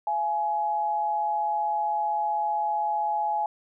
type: tone pair together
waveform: sine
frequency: 685 / 840.6 Hz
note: F5 / G#5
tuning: -34 / +21 cents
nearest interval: major third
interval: 355 cents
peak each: -32 / -24 dBFS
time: 0.07-3.46 s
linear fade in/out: 2 ms
effects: none